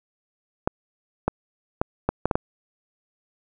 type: clicks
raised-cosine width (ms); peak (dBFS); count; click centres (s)
1; -6; 7; 0.675 / 1.28 / 1.815 / 2.09 / 2.256 / 2.312 / 2.355
effects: none